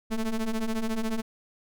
square ring-modulated tone, 110 Hz, A2, in tune, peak -24 dBFS, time 0.1-1.22 s, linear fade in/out 20 ms, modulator 117 Hz, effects none

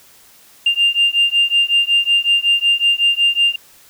sine beating tone pair, 2794 / 2799.4 Hz, F7 / F7, 0 / +3 cents, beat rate 5.4 Hz, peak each -14 dBFS, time 0.66-3.56 s, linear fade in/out 5 ms, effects tanh soft clip ceiling -6 dBFS + white hiss -47 dBFS RMS until 3.89 s

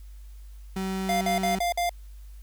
35% pulse tone, 190.4 Hz, F#3, 50 cents sharp, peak -26 dBFS, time 0.76-1.59 s, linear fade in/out 5 ms
square tone bursts, 698.5 Hz, F5, in tune, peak -24 dBFS, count 5, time 1.09-1.894 s, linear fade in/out 2 ms, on 120 ms, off 51 ms
effects added 50 Hz sine -41 dBFS peak until 2.42 s + white hiss -62 dBFS RMS until 2.42 s

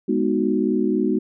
sine chord, G# minor seventh, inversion none, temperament equal, 207.7 / 246.9 / 311.1 / 370 Hz, G#3 / B3 / D#4 / F#4, 0 / 0 / 0 / 0 cents, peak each -23 dBFS, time 0.08-1.19 s, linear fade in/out 10 ms, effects none

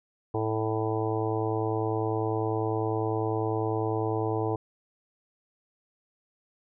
harmonic tone, 110 Hz, A2, in tune, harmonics 1 / 3 / 4 / 5 / 6 / 7 / 8 / 9, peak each -31 / -32 / -30 / -40 / -39 / -35 / -39 / -39 dBFS, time 0.34-4.56 s, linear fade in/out 5 ms, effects none

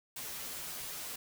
white noise with comb filter, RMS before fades -42 dBFS, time 0.16-1.16 s, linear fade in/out 5 ms, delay 10 ms, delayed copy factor -0.75, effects none

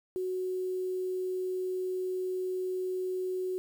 sine tone with quantisation, 370 Hz, F#4, in tune, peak -30 dBFS, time 0.16-3.58 s, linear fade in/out 0 ms, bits 9, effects none

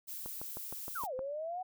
violet noise, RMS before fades -43 dBFS, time 0.07-1.07 s, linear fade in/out 20 ms
click train, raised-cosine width 1 ms, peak -30 dBFS, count 7, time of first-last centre 0.26-1.192 s, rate 6.44 Hz
sine exponential two-way sweep, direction down then up, 1568 to 501 to 755 Hz, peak -36 dBFS, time 0.95-1.63 s, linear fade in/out 10 ms, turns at 1.14 s
effects none

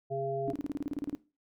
harmonic tone, 136.2 Hz, C#3, 30 cents flat, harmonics 1 / 3 / 5, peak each -38 / -35 / -35 dBFS, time 0.1-0.53 s, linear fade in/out 20 ms
sine tone bursts, 289.3 Hz, D4, 26 cents flat, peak -30 dBFS, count 13, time 0.48-1.15 s, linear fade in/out 0 ms, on 22 ms, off 32 ms
effects noise-tail reverb RT60 0.3 s tail -19 dB re dry

